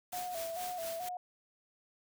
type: noise with tremolo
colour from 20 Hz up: white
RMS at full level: -42 dBFS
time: 0.12-1.09 s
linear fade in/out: 5 ms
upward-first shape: triangle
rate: 4.3 Hz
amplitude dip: 75%
type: tone with vibrato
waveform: sine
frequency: 692 Hz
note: F5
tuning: 16 cents flat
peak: -37 dBFS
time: 0.13-1.17 s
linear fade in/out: 2 ms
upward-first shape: square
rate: 2.3 Hz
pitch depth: 75 cents each way
effects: none